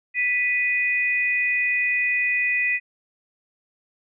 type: tone pair together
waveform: sine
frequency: 1975.5 / 2485 Hz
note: B6 / D#7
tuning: 0 / -3 cents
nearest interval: major third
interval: 397 cents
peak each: -22 / -22 dBFS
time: 0.14-2.8 s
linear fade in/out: 50 ms
effects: none